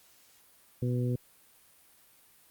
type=harmonic tone; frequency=123.47 Hz; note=B2; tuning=in tune; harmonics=1 / 2 / 3 / 4; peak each=-28 / -34 / -38 / -40 dBFS; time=0.82-1.16 s; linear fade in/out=5 ms; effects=white hiss -61 dBFS RMS until 2.5 s + Opus 48 kbps